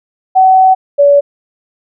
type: tone pair in turn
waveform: sine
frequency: 755 / 570.5 Hz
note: F#5 / C#5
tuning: +35 / +50 cents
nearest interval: perfect fourth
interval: 485 cents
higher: first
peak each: -3 dBFS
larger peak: neither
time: 0.35-0.75 / 0.98-1.21 s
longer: first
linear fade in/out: 20 ms
effects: none